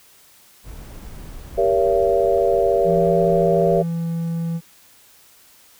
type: noise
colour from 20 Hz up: brown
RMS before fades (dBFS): -36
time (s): 0.63-3.83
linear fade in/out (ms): 50
type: chord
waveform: sine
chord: G diminished seventh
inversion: none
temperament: just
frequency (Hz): 392 / 470.4 / 564.5 / 677.4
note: G4 / Bb4 / Db5 / Fb5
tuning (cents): 0 / +16 / +31 / +47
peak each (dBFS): -20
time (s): 1.57-3.83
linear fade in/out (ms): 20
type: tone with pitch glide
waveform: triangle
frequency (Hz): 170.4 to 166.6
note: F3 to E3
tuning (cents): -42 to +19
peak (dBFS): -19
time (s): 2.84-4.61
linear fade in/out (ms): 50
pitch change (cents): -39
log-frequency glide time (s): 3.23-4.08
effects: white hiss -51 dBFS RMS until 5.79 s